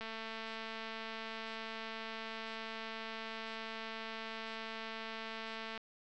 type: click train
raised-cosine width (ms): 0.3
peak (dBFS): -28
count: 1287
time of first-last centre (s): 0.01-5.777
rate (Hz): 223
effects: resampled to 16000 Hz + 9-bit